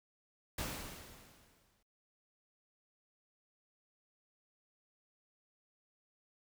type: noise with exponential decay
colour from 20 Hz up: pink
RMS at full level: -38 dBFS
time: 0.58-1.83 s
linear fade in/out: 5 ms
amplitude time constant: 270 ms
effects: noise-tail reverb RT60 0.3 s tail -26 dB re dry